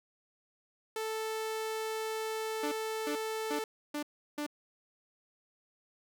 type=tone; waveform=sawtooth; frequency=440 Hz; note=A4; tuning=in tune; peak=-30 dBFS; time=0.96-3.64 s; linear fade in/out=2 ms
type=tone bursts; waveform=sawtooth; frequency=295.1 Hz; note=D4; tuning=8 cents sharp; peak=-30 dBFS; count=5; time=2.63-4.465 s; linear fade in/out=5 ms; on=87 ms; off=350 ms
effects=none